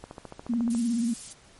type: click train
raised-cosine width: 1 ms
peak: -25 dBFS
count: 11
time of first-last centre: 0.04-0.749 s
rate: 14.1 Hz
type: tone with vibrato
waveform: sine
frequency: 234.2 Hz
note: A#3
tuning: 8 cents sharp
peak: -23 dBFS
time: 0.49-1.14 s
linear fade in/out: 10 ms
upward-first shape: sine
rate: 17 Hz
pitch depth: 68 cents each way
type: noise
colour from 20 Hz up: violet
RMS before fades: -35 dBFS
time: 0.7-1.33 s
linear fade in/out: 5 ms
effects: pink hiss -55 dBFS RMS until 1.59 s + MP3 48 kbps